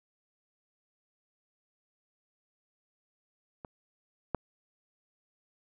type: clicks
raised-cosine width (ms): 1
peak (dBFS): -28 / -15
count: 2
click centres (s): 3.648 / 4.347
effects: none